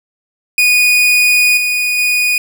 40% pulse tone with level steps, 2469 Hz, D#7, 14 cents flat, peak -7 / -12 / -10 dBFS, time 0.58-2.38 s, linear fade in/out 2 ms, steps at 1.57 / 1.98 s, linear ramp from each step 5 ms, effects none

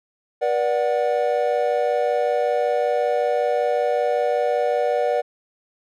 triangle chord, B minor, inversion none, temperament equal with one note detuned, 482 / 587.3 / 740 Hz, B4 / D5 / F#5, -42 / 0 / 0 cents, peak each -20 / -20 / -22 dBFS, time 0.41-5.22 s, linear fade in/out 20 ms, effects none

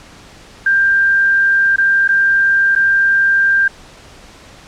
sine tone with dropouts, 1588 Hz, G6, 22 cents sharp, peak -9 dBFS, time 0.66-3.68 s, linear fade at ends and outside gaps 5 ms, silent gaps 1.761-1.782 / 2.078-2.089 / 2.752-2.76 s, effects pink hiss -40 dBFS RMS until 4.67 s + low-pass 7000 Hz 12 dB/octave

